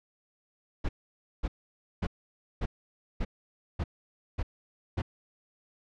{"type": "noise bursts", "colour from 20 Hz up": "brown", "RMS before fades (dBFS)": -29, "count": 8, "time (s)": [0.84, 5.02], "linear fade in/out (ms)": 10, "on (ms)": 50, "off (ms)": 540, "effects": ["low-pass 4000 Hz 12 dB/octave"]}